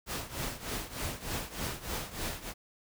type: noise with tremolo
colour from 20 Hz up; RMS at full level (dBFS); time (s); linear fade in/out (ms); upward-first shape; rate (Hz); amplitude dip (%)
pink; -34; 0.06-2.54; 50; triangle; 3.3; 85
effects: none